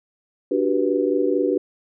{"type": "chord", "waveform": "sine", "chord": "G major seventh", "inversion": "second", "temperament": "just", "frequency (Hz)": [294, 367.5, 392, 490], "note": ["D4", "F#4", "G4", "B4"], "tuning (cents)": [2, -12, 0, -14], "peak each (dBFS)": -23, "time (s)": [0.51, 1.58], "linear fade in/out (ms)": 5, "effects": []}